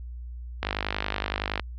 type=click train; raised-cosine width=0.3 ms; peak=-10 dBFS; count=50; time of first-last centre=0.63-1.596 s; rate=50.7 Hz; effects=added 60 Hz sine -35 dBFS peak until 1.78 s + low-pass 5000 Hz 12 dB/octave